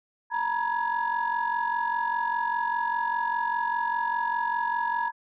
sine tone cluster, 922 / 967 / 1673 Hz, A#5 / B5 / G#6, -19 / -37 / +12 cents, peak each -28 / -27 / -31 dBFS, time 0.3-5.12 s, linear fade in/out 50 ms, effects tanh soft clip ceiling -17 dBFS

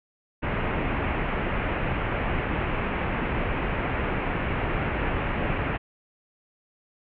pink low-pass noise, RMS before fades -27 dBFS, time 0.42-5.78 s, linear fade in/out 20 ms, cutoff 2700 Hz, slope 48 dB/octave, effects none

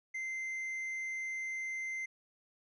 sine tone with tanh clipping, 2079 Hz, C7, 12 cents flat, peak -37 dBFS, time 0.14-2.06 s, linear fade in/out 10 ms, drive 4 dB, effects none

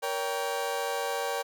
30% pulse chord, G diminished, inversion first, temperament just, 470.4 / 564.5 / 784 Hz, Bb4 / Db5 / G5, +16 / +31 / 0 cents, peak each -31 dBFS, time 0.02-1.43 s, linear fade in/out 20 ms, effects none

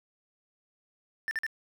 triangle tone bursts, 1783 Hz, A6, 22 cents sharp, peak -27 dBFS, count 3, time 1.28-1.465 s, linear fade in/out 0 ms, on 31 ms, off 46 ms, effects none

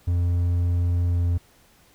triangle tone with pitch glide, 87.31 to 86.71 Hz, F2 to F2, 0 to -12 cents, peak -17 dBFS, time 0.07-1.38 s, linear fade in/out 10 ms, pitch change -12 cents, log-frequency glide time 1.08-1.2 s, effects pink hiss -57 dBFS RMS until 1.94 s

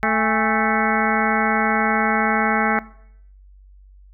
harmonic tone with a mistuned harmonic, 219.8 Hz, A3, 2 cents flat, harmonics 1 / 2 / 3 / 4 / 5 / 6 / 7 / 8 / 9 / 10, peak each -24 / -27 / -27 / -23 / -29 / -25 / -25 / -28 / -27 / -28 dBFS, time 0.03-2.79 s, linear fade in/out 0 ms, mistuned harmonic 4, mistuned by -110 cents, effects noise-tail reverb RT60 0.7 s tail -20 dB re dry + added 48 Hz sine -44 dBFS peak until 4.13 s

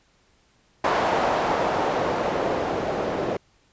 blue noise with low-pass filter sweep, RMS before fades -24 dBFS, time 0.84-3.37 s, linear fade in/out 5 ms, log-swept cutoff 810 to 470 Hz, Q 1.4, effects pink hiss -62 dBFS RMS until 3.72 s + resampled to 16000 Hz

